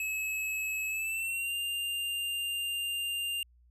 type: tone with pitch glide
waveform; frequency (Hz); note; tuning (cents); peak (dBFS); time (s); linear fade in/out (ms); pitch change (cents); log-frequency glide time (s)
square; 2580 to 2797; E7 to F7; -38 to +2; -32; 0-3.43; 2; +140; 0.88-1.55
effects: added 60 Hz sine -59 dBFS peak until 3.7 s